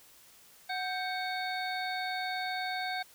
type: harmonic tone with a mistuned harmonic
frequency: 740 Hz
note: F#5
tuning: in tune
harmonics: 1 / 2 / 3 / 5 / 6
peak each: -35 / -38 / -40 / -42 / -43 dBFS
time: 0.69-3.03 s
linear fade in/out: 10 ms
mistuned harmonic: 2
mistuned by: +100 cents
effects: white hiss -58 dBFS RMS until 3.14 s